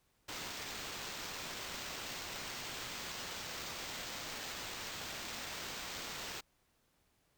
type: noise with sample-and-hold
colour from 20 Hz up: white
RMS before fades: -44 dBFS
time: 0.28-6.41 s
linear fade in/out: 10 ms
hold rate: 11025 Hz
effects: pink hiss -75 dBFS RMS until 7.37 s